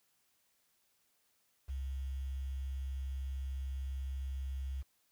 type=tone with quantisation; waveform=sine; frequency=66.8 Hz; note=C2; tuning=36 cents sharp; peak=-36 dBFS; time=1.68-4.83 s; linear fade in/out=20 ms; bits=10; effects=white hiss -75 dBFS RMS until 5.11 s